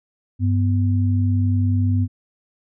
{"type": "tone pair together", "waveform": "sine", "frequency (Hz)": [98, 248.2], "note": ["G2", "B3"], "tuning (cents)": [0, 9], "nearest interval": "octave + major third", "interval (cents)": 1609, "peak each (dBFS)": [-16, -23], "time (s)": [0.39, 2.08], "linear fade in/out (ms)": 50, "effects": []}